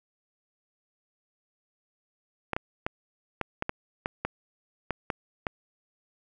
clicks, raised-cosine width 0.5 ms, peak -13 dBFS, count 11, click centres 2.533 / 2.565 / 2.865 / 3.413 / 3.624 / 3.694 / 4.059 / 4.25 / 4.907 / 5.102 / 5.468 s, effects none

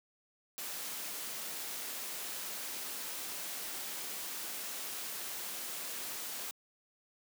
white noise, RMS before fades -41 dBFS, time 0.58-6.51 s, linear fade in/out 0 ms, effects high-pass 200 Hz 12 dB/octave

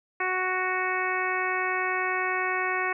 harmonic tone, 370 Hz, F#4, in tune, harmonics 1 / 2 / 3 / 4 / 5 / 6 / 7, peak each -33 / -33 / -31 / -33 / -31 / -32 / -37 dBFS, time 0.2-2.93 s, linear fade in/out 5 ms, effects none

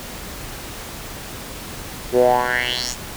10% pulse tone with band-pass filter sweep, 123.47 Hz, B2, in tune, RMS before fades -18 dBFS, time 2.12-2.96 s, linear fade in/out 50 ms, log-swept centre 370 to 7600 Hz, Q 4.5, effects pink hiss -33 dBFS RMS until 3.16 s

